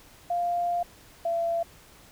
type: tone pair in turn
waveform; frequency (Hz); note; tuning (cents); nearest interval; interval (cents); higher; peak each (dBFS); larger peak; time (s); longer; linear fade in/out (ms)
sine; 698.5 / 675.1; F5 / E5; 0 / +41; minor second; 59; first; -24; neither; 0.3-0.83 / 1.25-1.63; first; 5
effects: pink hiss -53 dBFS RMS until 2.11 s